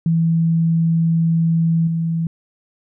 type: tone with level steps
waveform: sine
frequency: 164.81 Hz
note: E3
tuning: in tune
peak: -13 / -17 dBFS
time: 0.06-2.27 s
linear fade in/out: 2 ms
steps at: 1.87 s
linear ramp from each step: 5 ms
effects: none